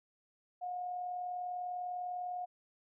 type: tone with amplitude modulation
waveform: sine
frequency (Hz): 720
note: F#5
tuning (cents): -47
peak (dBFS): -35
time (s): 0.61-2.46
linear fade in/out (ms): 20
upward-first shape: sine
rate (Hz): 40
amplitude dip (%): 35
effects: none